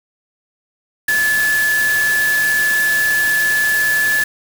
sine tone in noise, 1726 Hz, A6, 34 cents flat, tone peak -13 dBFS, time 1.08-4.24 s, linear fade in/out 5 ms, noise white, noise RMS -24 dBFS, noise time 1.08-4.24 s, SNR +8 dB, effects none

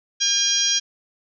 harmonic tone, 809 Hz, G#5, 46 cents flat, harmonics 2 / 3 / 4 / 5 / 6 / 7 / 8, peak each -32 / -33 / -22 / -29 / -26 / -21 / -29 dBFS, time 0.2-0.8 s, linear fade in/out 20 ms, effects none

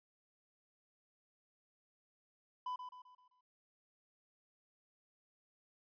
triangle tone with echo, 1000 Hz, B5, 21 cents sharp, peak -36 dBFS, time 2.66-2.76 s, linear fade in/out 5 ms, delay 130 ms, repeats 5, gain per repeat -7 dB, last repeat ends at 3.41 s, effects resampled to 11025 Hz

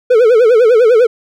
triangle tone with vibrato, 466.2 Hz, A#4, in tune, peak -3 dBFS, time 0.1-1.07 s, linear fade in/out 10 ms, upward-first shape sine, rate 10 Hz, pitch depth 150 cents each way, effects none

